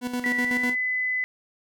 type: tone with tremolo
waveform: 40% pulse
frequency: 246.9 Hz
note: B3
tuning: in tune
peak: -24 dBFS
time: 0.01-0.76 s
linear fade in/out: 50 ms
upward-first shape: square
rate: 8 Hz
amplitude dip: 60%
type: tone with pitch glide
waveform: sine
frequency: 1959 to 2011 Hz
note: B6 to B6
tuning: -15 to +31 cents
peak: -23 dBFS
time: 0.24-1.24 s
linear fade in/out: 0 ms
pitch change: +46 cents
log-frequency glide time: 0.38-0.71 s
effects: none